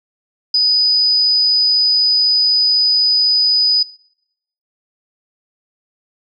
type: tone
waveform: sine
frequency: 4978 Hz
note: D#8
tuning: in tune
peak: -10 dBFS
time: 0.54-3.83 s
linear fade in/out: 5 ms
effects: noise-tail reverb RT60 0.8 s tail -23 dB re dry